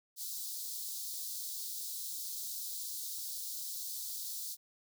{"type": "high-pass noise", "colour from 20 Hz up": "white", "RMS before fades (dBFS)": -41, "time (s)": [0.16, 4.57], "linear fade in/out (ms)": 50, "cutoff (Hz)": 3800, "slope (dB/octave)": 48, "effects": []}